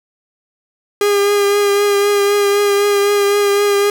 45% pulse tone with vibrato, 406.1 Hz, G#4, 39 cents flat, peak -11 dBFS, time 1.01-3.9 s, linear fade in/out 2 ms, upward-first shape triangle, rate 3.9 Hz, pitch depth 25 cents each way, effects none

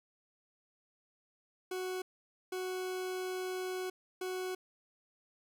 40% pulse tone bursts at uneven times, 370 Hz, F#4, in tune, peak -35 dBFS, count 3, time 1.71-2.02 / 2.52-3.9 / 4.21-4.55 s, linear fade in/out 5 ms, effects none

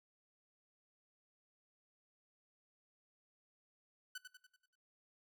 sawtooth tone with echo, 1499 Hz, F#6, 22 cents sharp, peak -40 dBFS, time 4.15-4.18 s, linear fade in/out 5 ms, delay 96 ms, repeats 6, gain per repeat -6 dB, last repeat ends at 4.756 s, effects noise-tail reverb RT60 0.4 s tail -20 dB re dry

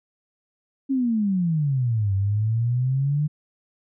sine exponential two-way sweep, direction down then up, 277.2 to 96 to 152.4 Hz, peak -19 dBFS, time 0.89-3.28 s, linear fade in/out 20 ms, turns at 2.14 s, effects none

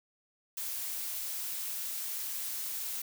blue noise, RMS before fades -37 dBFS, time 0.57-3.02 s, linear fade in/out 5 ms, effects none

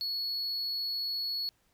triangle tone, 4377 Hz, C#8, 23 cents flat, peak -30 dBFS, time 0.01-1.49 s, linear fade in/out 0 ms, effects pink hiss -71 dBFS RMS until 1.73 s

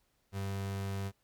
35% pulse tone, 98 Hz, G2, in tune, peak -33 dBFS, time 0.32-1.12 s, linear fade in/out 50 ms, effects pink hiss -75 dBFS RMS until 1.23 s

